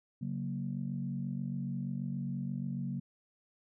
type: chord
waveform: sine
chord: F# major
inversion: second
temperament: equal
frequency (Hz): 138.59 / 185 / 233.1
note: C#3 / F#3 / A#3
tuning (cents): 0 / 0 / 0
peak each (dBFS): -37 / -38 / -39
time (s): 0.21-3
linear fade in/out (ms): 10
effects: tanh soft clip ceiling -24 dBFS